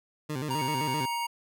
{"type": "tone with vibrato", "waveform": "20% pulse", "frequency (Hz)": 140, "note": "C#3", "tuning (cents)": 18, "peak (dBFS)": -26, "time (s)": [0.29, 1.06], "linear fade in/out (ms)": 10, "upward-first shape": "square", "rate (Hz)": 7.7, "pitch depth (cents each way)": 140}
{"type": "tone", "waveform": "square", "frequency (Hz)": 940, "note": "A#5", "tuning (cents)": 14, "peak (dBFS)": -30, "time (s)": [0.5, 1.27], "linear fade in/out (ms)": 10}
{"type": "tone with tremolo", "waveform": "sine", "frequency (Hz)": 2217, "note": "C#7", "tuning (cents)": 0, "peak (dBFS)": -36, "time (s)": [0.58, 1.27], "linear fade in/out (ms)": 20, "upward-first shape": "triangle", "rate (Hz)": 9.5, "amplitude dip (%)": 65}
{"effects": []}